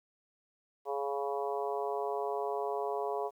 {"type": "harmonic tone", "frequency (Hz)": 140, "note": "C#3", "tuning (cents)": 18, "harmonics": [3, 4, 5, 6, 7, 8], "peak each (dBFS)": [-35, -41, -37, -43, -40, -46], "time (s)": [0.85, 3.31], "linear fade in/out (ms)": 50, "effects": ["11-bit"]}